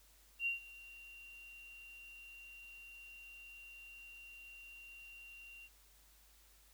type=tone with ADSR envelope; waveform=sine; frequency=2762 Hz; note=F7; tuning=20 cents flat; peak=-32 dBFS; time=0.39-5.69 s; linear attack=73 ms; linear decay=130 ms; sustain=-20 dB; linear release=40 ms; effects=added 50 Hz sine -67 dBFS peak until 6.73 s + white hiss -67 dBFS RMS until 6.73 s